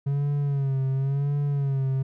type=tone with vibrato; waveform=triangle; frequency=138.59 Hz; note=C#3; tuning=in tune; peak=-20 dBFS; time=0.06-2.03 s; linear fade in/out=10 ms; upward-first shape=sine; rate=0.94 Hz; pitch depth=68 cents each way; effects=none